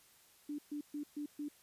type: tone bursts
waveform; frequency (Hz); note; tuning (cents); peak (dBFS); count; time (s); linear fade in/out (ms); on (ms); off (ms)
sine; 293.7; D4; 0; -38; 5; 0.49-1.485; 5; 95; 130
effects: white hiss -65 dBFS RMS until 1.62 s + resampled to 32000 Hz